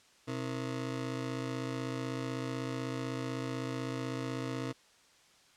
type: ring-modulated tone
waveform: 25% pulse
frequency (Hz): 196.4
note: G3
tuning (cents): +4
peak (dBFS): -28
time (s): 0.27-4.73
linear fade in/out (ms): 20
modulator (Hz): 70.2
effects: white hiss -63 dBFS RMS until 5.56 s + low-pass 7000 Hz 12 dB/octave